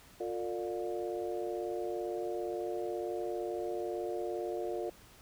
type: harmonic tone with a mistuned harmonic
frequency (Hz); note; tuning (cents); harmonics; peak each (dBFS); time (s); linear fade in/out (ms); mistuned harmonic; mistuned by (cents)
118.5; A#2; +29; 3 / 4 / 5 / 6; -37 / -39 / -41 / -43; 0.2-4.9; 5; 4; -77
effects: pink hiss -58 dBFS RMS until 5.21 s